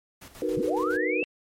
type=noise with tremolo; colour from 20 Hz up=pink; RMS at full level=-45 dBFS; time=0.21-0.97 s; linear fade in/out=10 ms; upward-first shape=square; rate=7.2 Hz; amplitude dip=65%
type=chord; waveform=sine; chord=B major seventh; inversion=first; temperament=just; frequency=308.7 / 370.4 / 463 / 493.9 Hz; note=D#4 / F#4 / A#4 / B4; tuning=-14 / +2 / -12 / 0 cents; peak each=-30 dBFS; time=0.42-1.23 s; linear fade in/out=2 ms
type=linear sweep; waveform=sine; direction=up; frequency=107.3 to 2718 Hz; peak=-28 dBFS; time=0.57-1.24 s; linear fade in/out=0 ms
effects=MP3 64 kbps